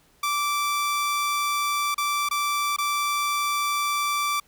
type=tone with dropouts; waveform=sawtooth; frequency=1167 Hz; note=D6; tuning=11 cents flat; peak=-19 dBFS; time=0.23-4.4 s; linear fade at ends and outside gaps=5 ms; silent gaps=1.945-1.979 / 2.289-2.31 / 2.764-2.784 s; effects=pink hiss -60 dBFS RMS until 4.47 s